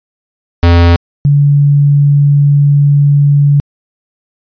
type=tone pair in turn; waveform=square / sine; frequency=85.7 / 143.42 Hz; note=F2 / D3; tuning=-32 / -41 cents; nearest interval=major sixth; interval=891 cents; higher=second; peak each=-4 dBFS; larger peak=neither; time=0.63-0.96 / 1.25-3.6 s; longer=second; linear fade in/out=0 ms; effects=resampled to 11025 Hz